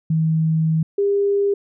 sine tone pair in turn, 159.8 / 401.8 Hz, D#3 / G4, +47 / +43 cents, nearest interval octave + major third, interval 1596 cents, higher second, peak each -15 / -15 dBFS, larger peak neither, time 0.1-0.83 / 0.98-1.54 s, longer first, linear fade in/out 5 ms, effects none

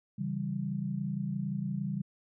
sine chord, C# diminished, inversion none, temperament equal, 138.59 / 164.81 / 196 Hz, C#3 / E3 / G3, 0 / 0 / 0 cents, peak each -36 / -37 / -34 dBFS, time 0.18-2.02 s, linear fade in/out 10 ms, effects none

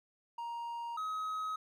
triangle tone pair in turn, 938 / 1270.7 Hz, A#5 / D#6, +11 / +36 cents, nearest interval perfect fourth, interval 525 cents, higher second, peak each -36 / -33 dBFS, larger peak second, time 0.38-0.97 / 0.97-1.56 s, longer neither, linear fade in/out 5 ms, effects none

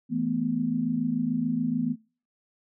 sine chord, E suspended fourth, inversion none, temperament equal, 164.81 / 220 / 246.9 Hz, E3 / A3 / B3, 0 / 0 / 0 cents, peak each -32 / -30 / -26 dBFS, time 0.09-1.96 s, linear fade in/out 50 ms, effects noise-tail reverb RT60 0.4 s tail -25 dB re dry

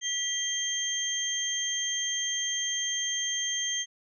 sine tone cluster, 1959 / 3190 / 6340 Hz, B6 / G7 / G8, -15 / +30 / +19 cents, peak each -36 / -31 / -31 dBFS, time 0.01-3.86 s, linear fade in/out 50 ms, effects none

